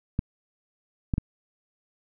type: clicks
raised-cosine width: 5 ms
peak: -12 dBFS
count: 3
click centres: 0.191 / 1.138 / 1.181 s
effects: none